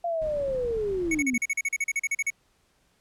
sine linear sweep, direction down, 696 to 231.1 Hz, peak -25 dBFS, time 0.04-1.38 s, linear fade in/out 5 ms
brown noise, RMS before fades -41 dBFS, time 0.21-1.23 s, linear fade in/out 10 ms
clicks, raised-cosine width 3 ms, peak -32 dBFS, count 10, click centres 0.372 / 0.482 / 0.548 / 0.649 / 0.708 / 0.77 / 0.912 / 1.019 / 1.175 / 1.335 s
square tone bursts, 2221 Hz, C#7, 3 cents sharp, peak -24 dBFS, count 16, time 1.11-2.303 s, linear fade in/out 5 ms, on 38 ms, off 39 ms
effects pink hiss -67 dBFS RMS until 3 s + low-pass 11000 Hz 12 dB/octave

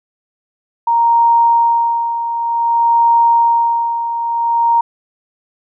sine tone with tremolo, 932.3 Hz, A#5, in tune, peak -7 dBFS, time 0.87-4.81 s, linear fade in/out 5 ms, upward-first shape sine, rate 0.54 Hz, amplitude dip 65%, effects none

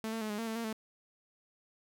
sawtooth tone with pitch steps, 220.9 / 225.1 / 215.3 / 207.9 / 228.2 / 222.3 / 230.9 / 219.2 Hz, A3 / A3 / A3 / G#3 / A#3 / A3 / A#3 / A3, +7 / +40 / -37 / +2 / -37 / +18 / -16 / -6 cents, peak -31 dBFS, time 0.04-0.728 s, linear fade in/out 0 ms, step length 86 ms, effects none

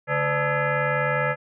sine tone with frequency modulation, 587.3 Hz, D5, in tune, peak -20 dBFS, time 0.07-1.36 s, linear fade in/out 50 ms, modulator 365 Hz, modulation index 4, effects none

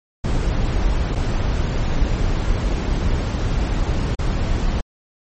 brown noise with dropouts, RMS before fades -19 dBFS, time 0.24-4.81 s, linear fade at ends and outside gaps 5 ms, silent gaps 1.151-1.156 / 4.152-4.189 s, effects MP3 32 kbps

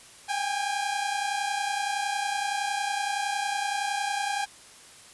sawtooth tone pair together, 792 / 822.8 Hz, G5 / G#5, +18 / -16 cents, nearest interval minor second, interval 66 cents, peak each -26 dBFS, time 0.28-4.46 s, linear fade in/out 20 ms, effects white hiss -50 dBFS RMS until 5.13 s + resampled to 24000 Hz

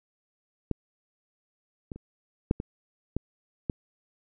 clicks, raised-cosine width 3 ms, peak -14 / -23 / -29 / -8 / -19 / -15 / -14 dBFS, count 7, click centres 0.713 / 1.918 / 1.96 / 2.511 / 2.601 / 3.166 / 3.698 s, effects none

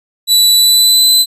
sawtooth tone with pitch glide, 3955 to 4026 Hz, B7 to B7, +2 to +33 cents, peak -3 dBFS, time 0.27-1.26 s, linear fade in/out 50 ms, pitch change +31 cents, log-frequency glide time 0.54-1.11 s, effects resampled to 32000 Hz

